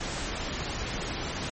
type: noise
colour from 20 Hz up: pink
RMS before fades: -33 dBFS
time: 0-1.5 s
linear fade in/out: 10 ms
effects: MP3 32 kbps